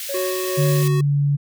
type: high-pass noise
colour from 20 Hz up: white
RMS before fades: -30 dBFS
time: 0-0.88 s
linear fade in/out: 2 ms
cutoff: 1800 Hz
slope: 24 dB/octave
type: tone with tremolo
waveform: triangle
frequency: 555 Hz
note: C#5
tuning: 2 cents sharp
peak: -21 dBFS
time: 0.09-0.83 s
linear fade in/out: 5 ms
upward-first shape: sine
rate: 2.3 Hz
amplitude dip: 65%
type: tone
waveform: square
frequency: 370 Hz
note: F#4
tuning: in tune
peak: -24 dBFS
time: 0.14-1.01 s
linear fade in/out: 5 ms
type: tone with pitch glide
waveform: sine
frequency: 146.83 to 142.98 Hz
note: D3 to D3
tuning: 0 to -46 cents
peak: -15 dBFS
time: 0.57-1.37 s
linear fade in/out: 20 ms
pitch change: -46 cents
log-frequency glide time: 0.69-1.11 s
effects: none